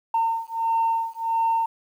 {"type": "beating tone pair", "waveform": "sine", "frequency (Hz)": [909, 910.5], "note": ["A#5", "A#5"], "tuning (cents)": [-44, -41], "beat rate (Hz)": 1.5, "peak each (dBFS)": -23, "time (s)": [0.14, 1.66], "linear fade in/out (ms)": 5, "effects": ["tanh soft clip ceiling -15 dBFS", "9-bit"]}